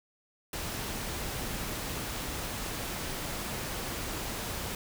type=noise; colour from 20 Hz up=pink; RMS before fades=-36 dBFS; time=0.53-4.75 s; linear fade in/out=2 ms; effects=none